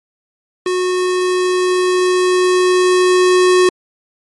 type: tone with level ramp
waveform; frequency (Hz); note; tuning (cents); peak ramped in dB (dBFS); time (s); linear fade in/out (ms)
square; 365.3; F#4; -22; -15 to -8; 0.66-3.69; 2
effects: MP3 48 kbps